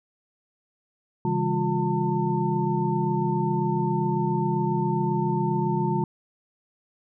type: tone cluster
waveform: sine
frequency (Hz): 136.3 / 163.7 / 201.7 / 355.9 / 898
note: C#3 / E3 / G3 / F4 / A5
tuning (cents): -29 / -12 / +50 / +33 / +35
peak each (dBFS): -28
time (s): 1.25-6.04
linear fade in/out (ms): 2
effects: none